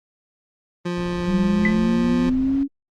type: tone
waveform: 25% pulse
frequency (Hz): 175.6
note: F3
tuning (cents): +10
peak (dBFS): -19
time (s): 0.85-2.3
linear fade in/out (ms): 10
type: noise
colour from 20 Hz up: brown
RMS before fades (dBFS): -34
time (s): 0.97-2.63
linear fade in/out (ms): 0
type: linear sweep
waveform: sine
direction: up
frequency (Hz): 184.2 to 280.5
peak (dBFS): -17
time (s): 1.26-2.68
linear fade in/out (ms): 50
type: tone with exponential decay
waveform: sine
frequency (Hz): 1996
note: B6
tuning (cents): +18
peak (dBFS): -15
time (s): 1.65-1.78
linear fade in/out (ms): 2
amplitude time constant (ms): 28
effects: low-pass 5000 Hz 12 dB/octave + Opus 32 kbps